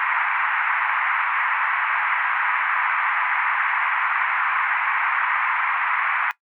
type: band-pass noise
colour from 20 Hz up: pink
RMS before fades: -22 dBFS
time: 0-6.31 s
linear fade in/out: 0 ms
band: 920 to 2300 Hz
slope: 48 dB/octave
effects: noise-tail reverb RT60 0.1 s tail -18 dB re dry